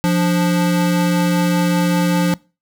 square tone pair together, 175.19 / 293.7 Hz, F3 / D4, +6 / 0 cents, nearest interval major sixth, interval 894 cents, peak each -15 / -21 dBFS, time 0.04-2.34 s, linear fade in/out 0 ms, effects noise-tail reverb RT60 0.3 s tail -23 dB re dry

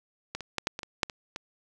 clicks, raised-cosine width 0.2 ms, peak -16 / -21 / -11 / -9 / -18 / -21 / -6 / -21 / -18 dBFS, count 9, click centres 0.35 / 0.407 / 0.583 / 0.671 / 0.791 / 0.832 / 1.032 / 1.098 / 1.361 s, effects none

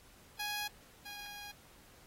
10% pulse tone pair in turn, 830.6 / 820.6 Hz, G#5 / G#5, 0 / -21 cents, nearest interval unison, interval 21 cents, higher first, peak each -28 / -37 dBFS, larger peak first, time 0.39-0.68 / 1.05-1.52 s, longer second, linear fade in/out 10 ms, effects pink hiss -61 dBFS RMS until 2.06 s + AAC 48 kbps

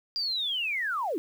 sine linear sweep, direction down, 4834 to 277.2 Hz, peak -27 dBFS, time 0.16-1.18 s, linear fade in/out 0 ms, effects 9-bit

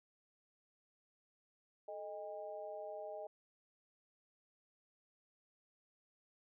sine tone with amplitude modulation, 622 Hz, D#5, 1 cent flat, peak -39 dBFS, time 1.88-3.27 s, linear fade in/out 5 ms, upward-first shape sine, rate 188 Hz, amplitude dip 100%, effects none

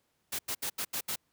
white noise bursts at uneven times, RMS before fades -34 dBFS, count 6, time 0.32-0.39 / 0.48-0.55 / 0.62-0.7 / 0.78-0.85 / 0.93-1.01 / 1.08-1.16 s, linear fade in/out 10 ms, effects pink hiss -75 dBFS RMS until 1.32 s + high-pass 80 Hz 12 dB/octave

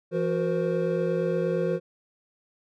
triangle tone cluster, 169.5 / 367.8 / 471.4 / 520 Hz, E3 / F#4 / A#4 / C5, +49 / -10 / +19 / -11 cents, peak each -27 dBFS, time 0.11-1.8 s, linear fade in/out 50 ms, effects none

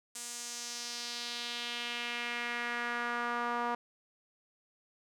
sawtooth tone with band-pass filter sweep, 239.1 Hz, A#3, 44 cents sharp, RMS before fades -37 dBFS, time 0.15-3.75 s, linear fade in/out 5 ms, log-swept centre 8100 to 1000 Hz, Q 2.1, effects none

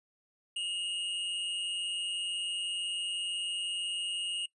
square tone with amplitude modulation, 2858 Hz, F7, 39 cents sharp, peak -31 dBFS, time 0.56-4.46 s, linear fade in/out 5 ms, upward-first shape sine, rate 186 Hz, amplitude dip 45%, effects noise-tail reverb RT60 0.1 s tail -20 dB re dry + resampled to 24000 Hz

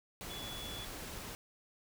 sine tone in noise, 3417 Hz, G#7, 49 cents sharp, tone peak -45 dBFS, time 0.3-0.85 s, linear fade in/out 0 ms, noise pink, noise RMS -45 dBFS, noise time 0.21-1.35 s, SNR -3 dB, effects none

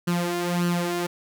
sawtooth tone with flanger, 174.61 Hz, F3, in tune, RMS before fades -25 dBFS, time 0.07-1.07 s, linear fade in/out 10 ms, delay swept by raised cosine 0.67 to 2.87 ms, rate 1.7 Hz, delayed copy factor +0.65, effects none

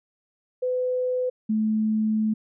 sine tone pair in turn, 504 / 216.9 Hz, B4 / A3, +35 / -25 cents, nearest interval octave + minor third, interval 1460 cents, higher first, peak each -22 / -20 dBFS, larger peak second, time 0.62-1.3 / 1.49-2.34 s, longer second, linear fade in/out 10 ms, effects none

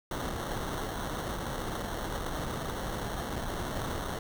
pink noise with sample-and-hold, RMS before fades -35 dBFS, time 0.11-4.19 s, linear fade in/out 2 ms, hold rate 2450 Hz, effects none

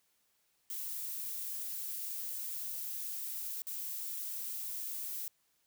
violet noise with dropouts, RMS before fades -40 dBFS, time 0.7-5.28 s, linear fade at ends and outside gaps 1 ms, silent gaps 3.62-3.669 s, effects white hiss -75 dBFS RMS until 5.66 s

